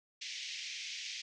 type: band-pass noise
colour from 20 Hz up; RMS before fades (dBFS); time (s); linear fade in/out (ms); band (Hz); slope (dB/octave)
pink; -43; 0.21-1.22; 10; 2100 to 6400; 48
effects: none